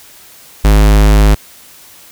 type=tone; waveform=square; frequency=51.91 Hz; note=G#1; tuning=in tune; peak=-5 dBFS; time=0.64-1.35 s; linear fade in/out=10 ms; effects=white hiss -39 dBFS RMS until 2.11 s